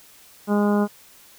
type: harmonic tone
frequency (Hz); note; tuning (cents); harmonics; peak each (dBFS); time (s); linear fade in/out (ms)
205.9; G#3; -15; 1 / 2 / 3 / 4 / 5 / 6 / 7; -18 / -24 / -28 / -30 / -32 / -34 / -35; 0.47-0.88; 50
effects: white hiss -50 dBFS RMS until 1.38 s